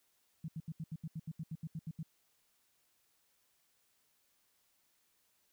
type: tone bursts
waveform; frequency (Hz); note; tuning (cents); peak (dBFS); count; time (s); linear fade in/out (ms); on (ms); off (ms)
sine; 160; D#3; +49; -38; 14; 0.44-2.03; 5; 43; 76
effects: white hiss -75 dBFS RMS until 5.52 s

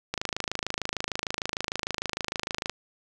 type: click train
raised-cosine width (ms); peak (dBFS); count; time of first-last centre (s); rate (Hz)
0.2; -11; 69; 0.14-2.696; 26.6
effects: none

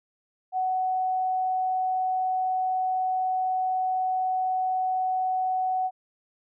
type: tone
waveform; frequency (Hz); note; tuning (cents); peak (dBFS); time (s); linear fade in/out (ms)
sine; 746; F#5; +14; -23; 0.52-5.91; 50
effects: none

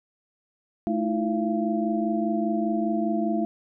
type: tone cluster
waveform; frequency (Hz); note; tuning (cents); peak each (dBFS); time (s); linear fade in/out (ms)
sine; 216.7 / 316.9 / 341.9 / 682; A3 / D#4 / F4 / F5; -26 / +32 / -37 / -41; -26 / -28 / -30 / -29; 0.87-3.45; 0
effects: none

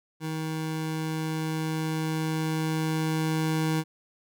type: tone with level ramp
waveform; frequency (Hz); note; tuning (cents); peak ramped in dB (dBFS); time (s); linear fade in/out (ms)
25% pulse; 158.2; D#3; +29; -26 to -20; 0.2-3.84; 50
effects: none

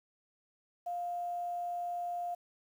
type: tone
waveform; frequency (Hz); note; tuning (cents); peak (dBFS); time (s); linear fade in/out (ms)
sine; 702; F5; +9; -34; 0.86-2.35; 10
effects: 10-bit

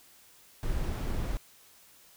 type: noise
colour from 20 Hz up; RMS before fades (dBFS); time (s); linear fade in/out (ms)
brown; -31; 0.63-1.37; 0
effects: white hiss -58 dBFS RMS until 2.16 s

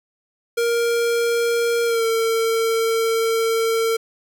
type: tone with pitch glide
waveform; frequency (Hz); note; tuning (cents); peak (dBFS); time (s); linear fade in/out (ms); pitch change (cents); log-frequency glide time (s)
square; 468.3 to 452.9; A#4 to A#4; +8 to -50; -18; 0.57-3.97; 10; -58; 1.85-2.05
effects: 9-bit

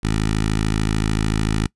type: tone with notch filter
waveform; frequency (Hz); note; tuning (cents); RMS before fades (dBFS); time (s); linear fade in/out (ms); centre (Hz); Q
10% pulse; 53.5; A1; -48; -20; 0.03-1.67; 10; 620; 0.9
effects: noise-tail reverb RT60 0.1 s tail -24 dB re dry + resampled to 24000 Hz

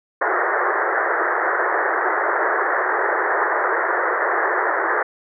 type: band-pass noise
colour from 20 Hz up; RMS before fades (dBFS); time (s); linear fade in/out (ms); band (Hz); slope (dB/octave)
white; -20; 0.21-5.03; 5; 340 to 1900; 96
effects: none

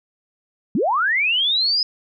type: linear sweep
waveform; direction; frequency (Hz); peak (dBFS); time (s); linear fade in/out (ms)
sine; up; 164.81 to 5100; -16; 0.75-1.83; 2
effects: none

